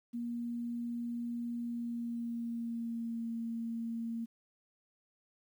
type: tone with pitch glide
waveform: sine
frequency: 237 to 230 Hz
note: A#3 to A#3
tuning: +29 to -23 cents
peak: -35 dBFS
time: 0.13-4.26 s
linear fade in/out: 20 ms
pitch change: -52 cents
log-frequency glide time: 1.61-3.27 s
effects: 11-bit